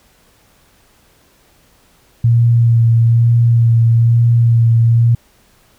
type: tone with vibrato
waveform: sine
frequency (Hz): 116.54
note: A#2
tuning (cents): 0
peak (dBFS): -7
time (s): 2.24-5.15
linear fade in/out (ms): 5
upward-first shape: sine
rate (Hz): 1.1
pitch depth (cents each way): 19
effects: pink hiss -52 dBFS RMS until 5.78 s